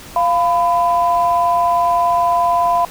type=tone pair together; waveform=sine; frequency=695 / 1002.4 Hz; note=F5 / B5; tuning=-9 / +25 cents; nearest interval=tritone; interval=634 cents; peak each=-14 dBFS; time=0.16-2.85 s; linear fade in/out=2 ms; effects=tanh soft clip ceiling -4 dBFS + pink hiss -36 dBFS RMS until 2.9 s